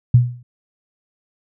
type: tone with exponential decay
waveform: sine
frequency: 122.1 Hz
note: B2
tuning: 19 cents flat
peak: -4 dBFS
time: 0.14-0.43 s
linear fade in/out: 5 ms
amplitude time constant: 63 ms
effects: none